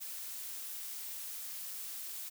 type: noise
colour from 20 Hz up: blue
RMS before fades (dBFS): -43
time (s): 0-2.3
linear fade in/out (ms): 20
effects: none